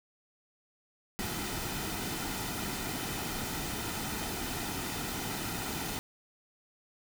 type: noise with comb filter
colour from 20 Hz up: pink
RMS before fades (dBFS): -36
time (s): 1.19-5.99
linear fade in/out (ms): 0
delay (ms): 1.8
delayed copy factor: -0.5
effects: none